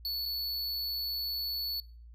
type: tone with dropouts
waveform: square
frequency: 4435 Hz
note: C#8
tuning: in tune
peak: -32 dBFS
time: 0.05-1.8 s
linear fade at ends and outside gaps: 1 ms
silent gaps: 0.255-0.259 s
effects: noise-tail reverb RT60 0.4 s tail -23 dB re dry + added 58 Hz sine -48 dBFS peak until 2.14 s